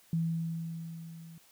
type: tone with level ramp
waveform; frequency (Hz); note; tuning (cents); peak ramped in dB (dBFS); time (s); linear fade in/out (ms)
sine; 164.81; E3; 0; -26 to -47; 0.13-1.38; 2
effects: white hiss -62 dBFS RMS until 1.51 s